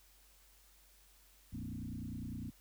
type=tone with frequency modulation; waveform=sine; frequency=164.81 Hz; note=E3; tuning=in tune; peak=-40 dBFS; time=1.52-2.51 s; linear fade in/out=20 ms; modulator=29.9 Hz; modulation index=3.5; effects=added 48 Hz sine -66 dBFS peak until 2.6 s + white hiss -66 dBFS RMS until 2.6 s